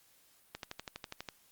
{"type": "click train", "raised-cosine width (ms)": 0.2, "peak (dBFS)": -23, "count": 10, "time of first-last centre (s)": [0.55, 1.288], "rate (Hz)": 12.2, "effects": ["white hiss -66 dBFS RMS until 1.51 s", "Opus 48 kbps"]}